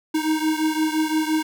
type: beating tone pair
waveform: square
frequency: 311.1 / 316.9 Hz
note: D#4 / D#4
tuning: 0 / +32 cents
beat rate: 5.8 Hz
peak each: -22 / -25 dBFS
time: 0.14-1.43 s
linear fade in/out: 10 ms
effects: none